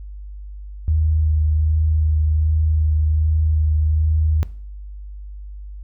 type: tone with vibrato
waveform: sine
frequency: 77.78 Hz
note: D#2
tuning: in tune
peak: -14 dBFS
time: 0.88-4.43 s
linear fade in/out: 0 ms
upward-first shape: sine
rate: 1.3 Hz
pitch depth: 15 cents each way
effects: noise-tail reverb RT60 0.5 s tail -19 dB re dry + added 50 Hz sine -31 dBFS peak until 5.83 s